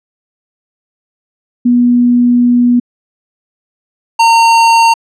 sine / square tone pair in turn, 243.1 / 916.2 Hz, B3 / A#5, -27 / -30 cents, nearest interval octave + major seventh, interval 2297 cents, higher second, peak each -5 dBFS, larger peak neither, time 1.65-2.8 / 4.19-4.94 s, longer first, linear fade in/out 10 ms, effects low-pass 7000 Hz 12 dB/octave

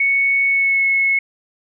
sine tone with pitch glide, 2217 to 2188 Hz, C#7 to C#7, 0 to -23 cents, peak -13 dBFS, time 0-1.19 s, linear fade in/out 5 ms, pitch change -23 cents, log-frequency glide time 0.46-0.86 s, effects none

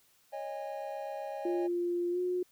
triangle chord, C# suspended second, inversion none, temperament equal with one note detuned, 554.4 / 622.3 / 814.9 Hz, C#5 / D#5 / G#5, 0 / 0 / -33 cents, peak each -39 dBFS, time 0.32-1.68 s, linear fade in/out 20 ms
sine tone with pitch glide, 349.2 to 360.9 Hz, F4 to F#4, 0 to -43 cents, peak -29 dBFS, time 1.45-2.43 s, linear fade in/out 5 ms, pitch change +57 cents, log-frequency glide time 2.11-2.19 s
effects white hiss -67 dBFS RMS until 2.51 s

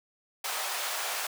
pink high-pass noise, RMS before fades -33 dBFS, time 0.44-1.27 s, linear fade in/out 5 ms, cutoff 630 Hz, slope 24 dB/octave, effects none

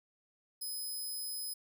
5% pulse tone, 5060 Hz, D#8, 28 cents sharp, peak -32 dBFS, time 0.61-1.54 s, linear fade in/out 10 ms, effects none

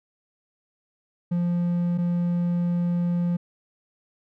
triangle tone pair in turn, 174.2 / 174.2 Hz, F3 / F3, -4 / -4 cents, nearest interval unison, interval 0 cents, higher neither, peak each -19 dBFS, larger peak neither, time 1.31-1.98 / 1.98-3.37 s, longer second, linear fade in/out 10 ms, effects none

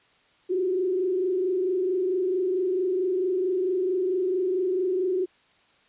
sine tone with frequency modulation, 370 Hz, F#4, in tune, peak -22 dBFS, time 0.49-5.26 s, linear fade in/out 20 ms, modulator 24.5 Hz, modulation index 0.76, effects white hiss -61 dBFS RMS until 5.88 s + resampled to 8000 Hz

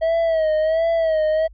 triangle tone with vibrato, 642 Hz, E5, 46 cents flat, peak -14 dBFS, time 0.01-1.48 s, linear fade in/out 20 ms, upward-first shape sine, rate 1.4 Hz, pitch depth 66 cents each way, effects added 50 Hz sine -42 dBFS peak until 1.53 s + resampled to 11025 Hz

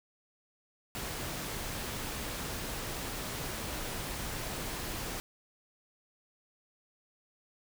pink noise, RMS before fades -38 dBFS, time 0.95-5.2 s, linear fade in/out 0 ms, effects none

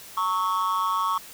triangle tone with amplitude modulation, 1108.7 Hz, C#6, in tune, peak -16 dBFS, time 0.17-1.18 s, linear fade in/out 5 ms, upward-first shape sine, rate 192 Hz, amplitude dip 95%, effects white hiss -44 dBFS RMS until 1.33 s

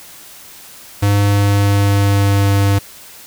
square tone with pitch glide, 101.3 to 99.62 Hz, G#2 to G2, -43 to +28 cents, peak -11 dBFS, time 1.02-2.79 s, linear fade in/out 10 ms, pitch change -29 cents, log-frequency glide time 1.19-2.5 s, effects white hiss -38 dBFS RMS until 3.26 s

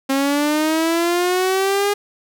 sawtooth linear sweep, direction up, 267.7 to 410.9 Hz, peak -12 dBFS, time 0.09-1.94 s, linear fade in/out 10 ms, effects none

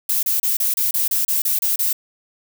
violet noise bursts, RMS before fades -19 dBFS, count 11, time 0.09-1.93 s, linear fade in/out 5 ms, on 140 ms, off 30 ms, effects none

